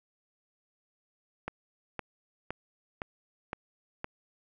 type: click train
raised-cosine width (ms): 0.5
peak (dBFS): -19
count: 6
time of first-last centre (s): 1.48-4.044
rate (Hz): 1.95
effects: none